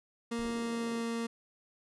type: tone with pitch glide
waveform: 30% pulse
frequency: 233.1 to 231.2 Hz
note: A#3 to A#3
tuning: 0 to -14 cents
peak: -30 dBFS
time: 0.31-1.27 s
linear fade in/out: 10 ms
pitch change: -14 cents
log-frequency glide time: 0.54-1.01 s
type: noise with exponential decay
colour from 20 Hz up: brown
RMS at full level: -46 dBFS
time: 0.39-0.9 s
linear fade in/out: 1 ms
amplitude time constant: 110 ms
type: band-pass noise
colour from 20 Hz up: white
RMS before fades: -50 dBFS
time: 0.41-1.05 s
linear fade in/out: 50 ms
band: 170 to 480 Hz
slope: 24 dB/octave
effects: resampled to 24000 Hz